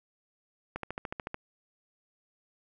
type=click train; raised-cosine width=0.5 ms; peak=-20 dBFS; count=9; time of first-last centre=0.76-1.344 s; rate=13.7 Hz; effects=none